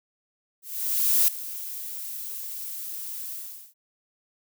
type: noise with ADSR envelope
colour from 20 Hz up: violet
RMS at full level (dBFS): -19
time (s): 0.62-3.74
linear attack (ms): 660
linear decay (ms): 4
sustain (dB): -16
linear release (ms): 410
effects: none